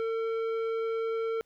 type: tone with tanh clipping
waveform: triangle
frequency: 451.7 Hz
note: A4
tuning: 45 cents sharp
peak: -30 dBFS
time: 0-1.41 s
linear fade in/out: 0 ms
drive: 15 dB
effects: pink hiss -72 dBFS RMS until 1.45 s